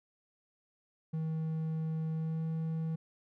triangle tone with pitch glide, 159.4 to 161.07 Hz, D#3 to E3, +42 to -40 cents, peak -30 dBFS, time 1.13-2.96 s, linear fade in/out 10 ms, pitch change +18 cents, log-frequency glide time 2.12-2.43 s, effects none

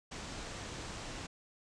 pink low-pass noise, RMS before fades -44 dBFS, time 0.11-1.27 s, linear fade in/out 10 ms, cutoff 8300 Hz, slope 48 dB/octave, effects none

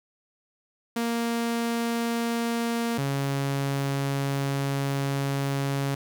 sawtooth tone pair in turn, 233.1 / 138.6 Hz, A#3 / C#3, 0 / 0 cents, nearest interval major sixth, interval 900 cents, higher first, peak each -21 dBFS, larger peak neither, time 0.96-2.98 / 2.98-5.95 s, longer second, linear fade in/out 5 ms, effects none

